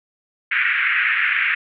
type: band-pass noise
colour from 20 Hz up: pink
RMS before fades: -19 dBFS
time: 0.51-1.55 s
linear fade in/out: 10 ms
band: 1500 to 2500 Hz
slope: 48 dB/octave
effects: none